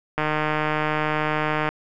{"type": "click train", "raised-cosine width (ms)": 0.5, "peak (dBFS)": -8, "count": 232, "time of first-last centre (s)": [0.18, 1.69], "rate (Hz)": 153, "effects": []}